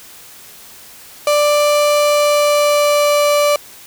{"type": "tone with pitch glide", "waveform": "35% pulse", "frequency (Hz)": [589, 585.3], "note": ["D5", "D5"], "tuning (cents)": [5, -6], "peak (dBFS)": -9, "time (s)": [1.27, 3.56], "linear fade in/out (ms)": 2, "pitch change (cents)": -11, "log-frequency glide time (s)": [1.95, 3.23], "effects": ["white hiss -39 dBFS RMS until 3.86 s"]}